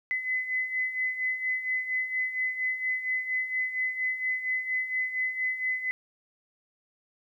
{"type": "beating tone pair", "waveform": "sine", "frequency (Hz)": [2020, 2024.3], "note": ["B6", "B6"], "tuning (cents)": [39, 42], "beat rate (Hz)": 4.3, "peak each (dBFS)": [-34, -28], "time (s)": [0.11, 5.91], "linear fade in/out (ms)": 0, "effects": ["11-bit"]}